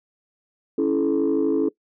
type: chord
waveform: sine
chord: A major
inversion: first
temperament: equal with one note detuned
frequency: 277.2 / 329.6 / 430.4 Hz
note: C#4 / E4 / A4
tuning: 0 / 0 / -38 cents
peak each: -21 dBFS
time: 0.78-1.69 s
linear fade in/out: 5 ms
effects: noise-tail reverb RT60 0.1 s tail -20 dB re dry + tanh soft clip ceiling -13 dBFS